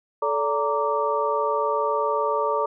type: tone cluster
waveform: sine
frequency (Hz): 436.4 / 575 / 927 / 1166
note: A4 / D5 / A#5 / D6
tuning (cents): -14 / -37 / -10 / -13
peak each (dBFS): -26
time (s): 0.22-2.66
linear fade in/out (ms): 5
effects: none